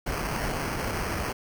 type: noise with sample-and-hold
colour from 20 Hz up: pink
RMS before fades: -30 dBFS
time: 0.06-1.33 s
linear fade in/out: 10 ms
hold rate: 3675 Hz
effects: none